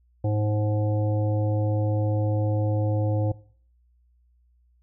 harmonic tone with a mistuned harmonic, 105.6 Hz, G#2, 29 cents sharp, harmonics 1 / 3 / 5 / 7 / 8, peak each -22 / -31 / -31 / -37 / -44 dBFS, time 0.24-3.32 s, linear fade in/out 5 ms, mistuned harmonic 8, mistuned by +19 cents, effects noise-tail reverb RT60 0.5 s tail -19 dB re dry + added 60 Hz sine -59 dBFS peak until 4.82 s

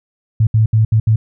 sine tone bursts at uneven times, 110 Hz, A2, in tune, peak -8 dBFS, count 5, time 0.4-0.47 / 0.54-0.66 / 0.73-0.85 / 0.92-1 / 1.07-1.16 s, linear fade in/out 5 ms, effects none

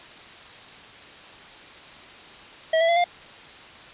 square tone with pitch steps, 644 / 662.9 / 682.3 / 702.3 Hz, E5 / E5 / F5 / F5, -41 / +10 / -41 / +10 cents, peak -18 dBFS, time 2.73-3.042 s, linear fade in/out 5 ms, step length 78 ms, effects white hiss -44 dBFS RMS until 3.93 s + resampled to 8000 Hz

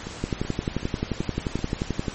two click trains, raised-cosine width 3 ms, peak -21 / -11 dBFS, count 5 / 22, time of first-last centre 0.07-1.591 / 0.24-2.082 s, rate 2.63 / 11.4 Hz, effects pink hiss -38 dBFS RMS until 2.14 s + MP3 32 kbps

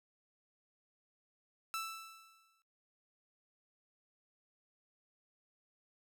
sawtooth tone with exponential decay, 1323 Hz, E6, 6 cents sharp, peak -32 dBFS, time 1.74-2.62 s, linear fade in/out 0 ms, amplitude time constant 190 ms, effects noise-tail reverb RT60 0.3 s tail -21 dB re dry

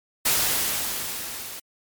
white noise with level ramp, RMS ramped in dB -20 to -37 dBFS, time 0.25-1.6 s, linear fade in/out 10 ms, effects MP3 96 kbps

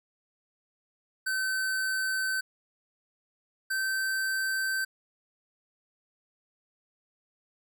square tone pair in turn, 1534 / 1548.2 Hz, G6 / G6, -38 / -22 cents, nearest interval unison, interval 16 cents, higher second, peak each -28 dBFS, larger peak neither, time 1.26-2.41 / 3.7-4.85 s, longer neither, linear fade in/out 10 ms, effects none

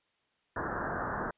white low-pass noise, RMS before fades -35 dBFS, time 0.56-1.31 s, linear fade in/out 5 ms, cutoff 1700 Hz, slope 96 dB/octave, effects white hiss -74 dBFS RMS until 1.37 s + resampled to 8000 Hz

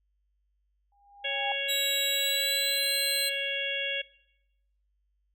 sine tone with exponential growth, 808 Hz, G#5, 48 cents flat, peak -27 dBFS, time 0.92-1.52 s, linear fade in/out 2 ms, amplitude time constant 130 ms
harmonic tone, 554.4 Hz, C#5, in tune, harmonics 1 / 3 / 4 / 5 / 6, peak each -37 / -37 / -36 / -33 / -33 dBFS, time 1.24-4.02 s, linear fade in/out 10 ms
sawtooth tone with pitch glide, 3863 to 4088 Hz, B7 to C8, -39 to -41 cents, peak -25 dBFS, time 1.68-3.3 s, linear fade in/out 20 ms, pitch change +98 cents, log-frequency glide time 2.08-2.95 s
effects noise-tail reverb RT60 0.9 s tail -21 dB re dry + added 50 Hz sine -70 dBFS peak until 5.34 s

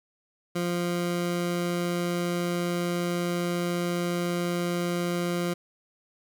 20% pulse tone, 174.61 Hz, F3, in tune, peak -21 dBFS, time 0.55-5.54 s, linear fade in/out 10 ms, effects none

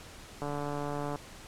click train, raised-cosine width 1 ms, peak -22 dBFS, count 108, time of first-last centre 0.42-1.158 s, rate 145 Hz, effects pink hiss -49 dBFS RMS until 1.47 s + low-pass 10000 Hz 12 dB/octave

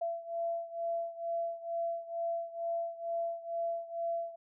sine beating tone pair, 674 / 676.2 Hz, E5 / E5, +38 / +44 cents, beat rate 2.2 Hz, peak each -35 / -38 dBFS, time 0.01-4.36 s, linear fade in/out 10 ms, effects none

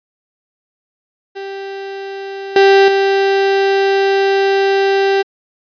35% pulse tone with level steps, 392 Hz, G4, in tune, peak -22 / -4 / -9 dBFS, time 1.35-5.23 s, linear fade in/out 20 ms, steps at 2.56 / 2.88 s, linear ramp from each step 2 ms, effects resampled to 11025 Hz

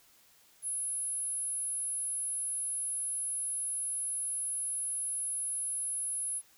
sine tone, 10580 Hz, E9, 5 cents sharp, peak -31 dBFS, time 0.62-6.42 s, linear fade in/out 50 ms, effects tanh soft clip ceiling -28 dBFS + white hiss -63 dBFS RMS until 6.57 s

